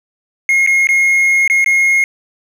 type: tone with dropouts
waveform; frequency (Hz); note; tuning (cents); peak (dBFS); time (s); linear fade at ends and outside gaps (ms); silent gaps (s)
triangle; 2151; C7; +47; -7; 0.49-2.04; 1; 0.664-0.673 / 0.871-0.889 / 1.477-1.499 / 1.644-1.661
effects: none